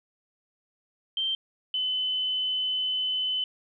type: tone pair in turn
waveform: sine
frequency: 3136 / 3027 Hz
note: G7 / F#7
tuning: 0 / +39 cents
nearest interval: minor second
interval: 61 cents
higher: first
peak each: -25 dBFS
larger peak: neither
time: 1.17-1.35 / 1.74-3.44 s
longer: second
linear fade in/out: 2 ms
effects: none